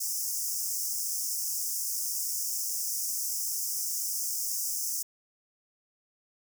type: high-pass noise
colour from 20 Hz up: pink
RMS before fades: -32 dBFS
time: 0-5.03 s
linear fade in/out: 10 ms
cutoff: 5200 Hz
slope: 96 dB/octave
effects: none